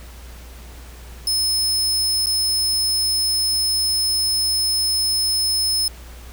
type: tone with dropouts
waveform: sawtooth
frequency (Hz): 5200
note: E8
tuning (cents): -24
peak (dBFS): -15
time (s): 1.27-5.88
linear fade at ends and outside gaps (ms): 2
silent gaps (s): 2.26-2.268
effects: added 60 Hz sine -37 dBFS peak until 6.32 s + pink hiss -44 dBFS RMS until 6.32 s